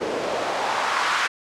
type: noise with band-pass filter sweep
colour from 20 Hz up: white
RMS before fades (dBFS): -24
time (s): 0-1.28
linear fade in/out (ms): 20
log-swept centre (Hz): 400 to 1500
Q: 1.8
effects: low-pass 7000 Hz 12 dB/octave